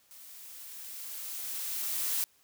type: noise with level ramp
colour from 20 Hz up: blue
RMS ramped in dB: -51 to -30 dBFS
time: 0.11-2.24 s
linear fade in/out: 0 ms
effects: white hiss -66 dBFS RMS until 2.43 s